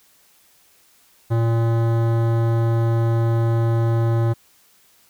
sine tone with hard clipping, 115.1 Hz, A#2, 22 cents flat, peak -18 dBFS, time 1.3-4.34 s, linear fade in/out 20 ms, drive 17 dB, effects white hiss -56 dBFS RMS until 5.09 s

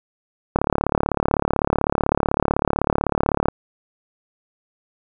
click train, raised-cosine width 1 ms, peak -3 dBFS, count 106, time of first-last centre 0.56-3.485 s, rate 35.9 Hz, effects none

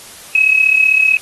sine tone with amplitude modulation, 2561 Hz, D#7, 49 cents sharp, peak -5 dBFS, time 0.35-1.17 s, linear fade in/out 2 ms, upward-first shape sine, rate 35.6 Hz, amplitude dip 70%, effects white hiss -36 dBFS RMS until 1.21 s + AAC 32 kbps

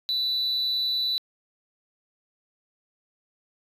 sine tone with amplitude modulation, 3967 Hz, B7, 7 cents sharp, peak -19 dBFS, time 0.09-1.18 s, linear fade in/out 0 ms, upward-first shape sine, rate 270 Hz, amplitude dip 55%, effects tanh soft clip ceiling -20 dBFS

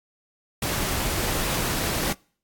pink noise, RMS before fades -26 dBFS, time 0.62-2.13 s, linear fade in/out 5 ms, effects noise-tail reverb RT60 0.5 s tail -26 dB re dry + AAC 64 kbps

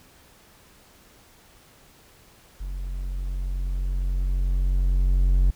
triangle tone with level ramp, 45.62 Hz, F#1, 24 cents flat, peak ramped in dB -27 to -13 dBFS, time 2.6-5.51 s, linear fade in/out 10 ms, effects pink hiss -54 dBFS RMS until 5.55 s

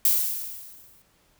violet noise with exponential decay, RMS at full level -18 dBFS, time 0.05-1.02 s, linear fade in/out 2 ms, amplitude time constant 210 ms, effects pink hiss -63 dBFS RMS until 1.39 s

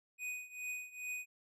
square tone with tremolo, 2489 Hz, D#7, in tune, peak -38 dBFS, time 0.18-1.26 s, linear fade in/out 50 ms, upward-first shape triangle, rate 2.4 Hz, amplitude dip 90%, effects low-pass 12000 Hz 12 dB/octave

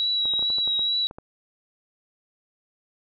sine tone with vibrato, 3882 Hz, B7, 31 cents flat, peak -21 dBFS, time 0-1.07 s, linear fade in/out 0 ms, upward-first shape triangle, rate 2.3 Hz, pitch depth 27 cents each way
clicks, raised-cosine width 1 ms, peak -25 dBFS, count 10, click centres 0.255 / 0.337 / 0.393 / 0.426 / 0.502 / 0.584 / 0.676 / 0.793 / 1.111 / 1.185 s
effects none

